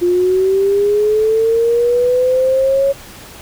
sine linear sweep, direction up, 349.2 to 554.4 Hz, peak -10 dBFS, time 0.01-2.93 s, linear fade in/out 20 ms, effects pink hiss -36 dBFS RMS until 3.41 s

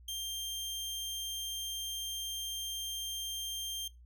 sawtooth tone, 3178 Hz, G7, 23 cents sharp, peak -33 dBFS, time 0.08-3.88 s, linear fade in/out 5 ms, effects noise-tail reverb RT60 0.2 s tail -19 dB re dry + added 60 Hz sine -53 dBFS peak until 4.05 s

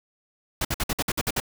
pink noise bursts, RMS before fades -25 dBFS, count 9, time 0.61-1.401 s, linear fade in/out 5 ms, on 39 ms, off 55 ms, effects none

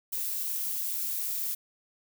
violet noise with amplitude modulation, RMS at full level -30 dBFS, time 0.12-1.55 s, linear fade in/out 10 ms, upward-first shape sine, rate 179 Hz, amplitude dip 45%, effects none

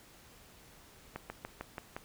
slowing click train, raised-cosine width 0.5 ms, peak -24 dBFS, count 6, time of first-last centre 1.16-1.965 s, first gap 140 ms, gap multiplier 1.07, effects pink hiss -58 dBFS RMS until 2.04 s

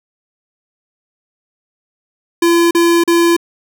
square tone bursts, 340 Hz, F4, 46 cents flat, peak -9 dBFS, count 3, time 2.42-3.366 s, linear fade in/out 5 ms, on 290 ms, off 38 ms, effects none

